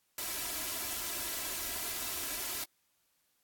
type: noise with comb filter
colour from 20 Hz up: white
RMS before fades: -37 dBFS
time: 0.18-2.64 s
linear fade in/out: 2 ms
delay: 3 ms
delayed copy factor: +0.6
effects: white hiss -75 dBFS RMS until 3.43 s + AAC 64 kbps